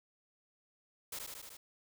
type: noise with echo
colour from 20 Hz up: white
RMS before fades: -42 dBFS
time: 1.12-1.19 s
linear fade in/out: 5 ms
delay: 76 ms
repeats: 5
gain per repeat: -2 dB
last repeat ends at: 1.57 s
effects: none